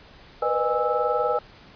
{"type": "tone cluster", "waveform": "sine", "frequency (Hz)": [483.7, 504, 610, 820, 1313], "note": ["B4", "B4", "D#5", "G#5", "E6"], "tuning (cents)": [-36, 35, -34, -22, -7], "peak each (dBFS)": -27, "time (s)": [0.42, 1.39], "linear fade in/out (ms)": 5, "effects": ["pink hiss -49 dBFS RMS until 1.75 s", "resampled to 11025 Hz"]}